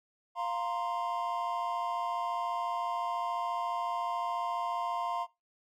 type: chord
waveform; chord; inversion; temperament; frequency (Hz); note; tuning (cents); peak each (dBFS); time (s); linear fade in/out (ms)
triangle; F suspended fourth; none; equal; 698.5 / 932.3 / 1046.5; F5 / Bb5 / C6; 0 / 0 / 0; -34; 0.35-5.27; 50
effects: noise-tail reverb RT60 0.2 s tail -18 dB re dry